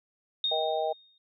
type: tone with exponential decay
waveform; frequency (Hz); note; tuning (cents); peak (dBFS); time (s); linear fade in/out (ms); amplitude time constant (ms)
sine; 3700; A#7; -14; -24; 0.44-1.18; 2; 160
type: harmonic tone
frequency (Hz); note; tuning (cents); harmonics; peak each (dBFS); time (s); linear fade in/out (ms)
157.6; D#3; +23; 3 / 4 / 5; -33 / -29 / -31; 0.51-0.93; 10
effects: none